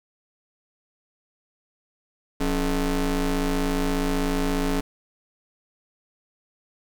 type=ring-modulated tone; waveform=30% pulse; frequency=151.5 Hz; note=D#3; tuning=46 cents flat; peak=-16 dBFS; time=2.4-4.81 s; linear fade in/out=10 ms; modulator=124 Hz; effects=none